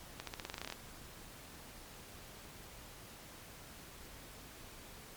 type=accelerating click train; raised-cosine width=0.2 ms; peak=-23 dBFS; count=13; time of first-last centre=0.2-0.724 s; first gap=73 ms; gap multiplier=0.9; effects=pink hiss -53 dBFS RMS until 5.16 s + MP3 96 kbps